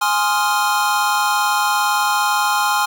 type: chord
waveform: square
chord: F minor seventh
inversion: first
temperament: equal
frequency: 830.6 / 1046.5 / 1244.5 / 1396.9 Hz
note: Ab5 / C6 / Eb6 / F6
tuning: 0 / 0 / 0 / 0 cents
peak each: -20 / -21 / -25 / -22 dBFS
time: 0.01-2.86 s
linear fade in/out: 10 ms
effects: none